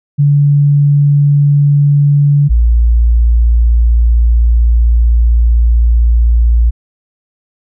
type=tone pair in turn; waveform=sine; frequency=143.9 / 57.84 Hz; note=D3 / A#1; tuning=-35 / -13 cents; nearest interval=octave + major third; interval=1578 cents; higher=first; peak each=-5 dBFS; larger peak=neither; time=0.18-2.49 / 2.49-6.71 s; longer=second; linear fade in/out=20 ms; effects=none